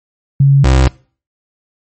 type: tone pair in turn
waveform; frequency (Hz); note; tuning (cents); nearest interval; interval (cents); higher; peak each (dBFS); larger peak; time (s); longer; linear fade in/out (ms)
sine / 30% pulse; 138.59 / 65.41; C#3 / C2; 0 / 0; octave + minor second; 1300; first; -4; neither; 0.4-0.64 / 0.64-0.88; neither; 5
effects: noise-tail reverb RT60 0.4 s tail -23 dB re dry + MP3 32 kbps